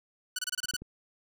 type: tone bursts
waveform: 10% pulse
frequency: 1483 Hz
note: F#6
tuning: 4 cents sharp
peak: -22 dBFS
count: 8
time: 0.36-0.766 s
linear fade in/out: 5 ms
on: 28 ms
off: 26 ms
type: clicks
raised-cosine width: 3 ms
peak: -38 / -30 / -30 dBFS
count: 3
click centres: 0.645 / 0.738 / 0.82 s
effects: none